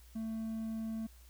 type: tone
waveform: triangle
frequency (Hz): 222.3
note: A3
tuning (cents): +18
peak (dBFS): -34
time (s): 0.15-1.07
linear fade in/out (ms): 10
effects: added 60 Hz sine -55 dBFS peak until 1.29 s + white hiss -64 dBFS RMS until 1.29 s